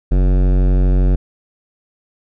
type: tone with hard clipping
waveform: sine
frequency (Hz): 46.25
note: F#1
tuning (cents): 0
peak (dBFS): -12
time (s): 0.11-1.16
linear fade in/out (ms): 10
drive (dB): 17
effects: none